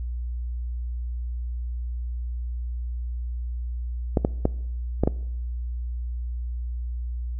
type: clicks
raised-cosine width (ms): 2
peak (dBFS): -6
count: 5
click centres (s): 4.172 / 4.249 / 4.454 / 5.036 / 5.075
effects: noise-tail reverb RT60 0.8 s tail -22 dB re dry + added 60 Hz sine -27 dBFS peak until 7.39 s